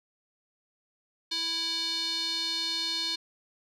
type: tone with band-pass filter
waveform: square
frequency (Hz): 329.6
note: E4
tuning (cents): 0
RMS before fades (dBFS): -31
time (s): 1.31-3.16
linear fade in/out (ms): 10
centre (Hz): 4100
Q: 7
effects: none